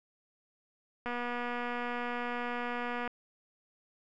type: click train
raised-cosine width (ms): 0.5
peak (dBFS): -22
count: 489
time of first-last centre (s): 1.06-3.077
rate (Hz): 242
effects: none